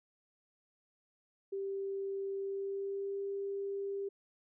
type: tone with pitch glide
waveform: sine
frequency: 392 to 396.6 Hz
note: G4 to G4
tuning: 0 to +20 cents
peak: -35 dBFS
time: 1.52-4.09 s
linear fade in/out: 10 ms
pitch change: +20 cents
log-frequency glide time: 2.38-3.21 s
effects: none